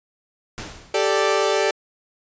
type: noise with exponential decay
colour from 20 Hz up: pink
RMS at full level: -30 dBFS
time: 0.58-1.23 s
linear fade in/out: 0 ms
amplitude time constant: 140 ms
type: chord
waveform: sawtooth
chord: G suspended second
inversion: none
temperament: equal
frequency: 392 / 440 / 587.3 Hz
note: G4 / A4 / D5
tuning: 0 / 0 / 0 cents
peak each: -18 dBFS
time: 0.94-1.71 s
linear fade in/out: 5 ms
effects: resampled to 16000 Hz